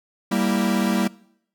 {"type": "chord", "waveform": "45% pulse", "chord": "E diminished", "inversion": "first", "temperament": "equal", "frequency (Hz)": [196, 233.1, 329.6], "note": ["G3", "Bb3", "E4"], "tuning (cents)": [0, 0, 0], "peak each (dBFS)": [-22, -23, -27], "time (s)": [0.31, 1.08], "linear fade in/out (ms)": 10, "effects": ["noise-tail reverb RT60 0.7 s tail -22 dB re dry"]}